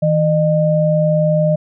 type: tone pair together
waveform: sine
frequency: 160.19 / 609 Hz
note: E3 / D#5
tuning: -49 / -37 cents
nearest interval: octave + major seventh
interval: 2312 cents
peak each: -14 dBFS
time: 0.02-1.56 s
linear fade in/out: 10 ms
effects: none